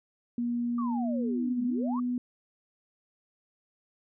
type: tone with pitch glide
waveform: sine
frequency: 239 to 246.4 Hz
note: A#3 to B3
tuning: +43 to -4 cents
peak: -27 dBFS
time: 0.38-2.18 s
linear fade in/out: 2 ms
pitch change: +53 cents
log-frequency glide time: 1.26-1.37 s
type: exponential two-way sweep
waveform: sine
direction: down then up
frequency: 1200 to 206 to 1200 Hz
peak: -35 dBFS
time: 0.78-2 s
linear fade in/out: 5 ms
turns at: 1.64 s
effects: none